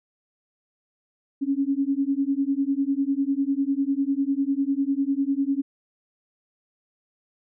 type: beating tone pair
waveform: sine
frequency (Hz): 271.6 / 281.6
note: C#4 / C#4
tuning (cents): -35 / +27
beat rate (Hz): 10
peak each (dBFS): -24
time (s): 1.41-5.62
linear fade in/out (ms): 20
effects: none